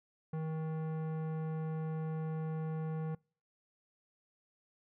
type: tone with tanh clipping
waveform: sine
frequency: 158.4 Hz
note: D#3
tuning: 31 cents sharp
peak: -37 dBFS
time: 0.33-3.15 s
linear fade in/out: 5 ms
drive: 16 dB
effects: noise-tail reverb RT60 0.4 s tail -26 dB re dry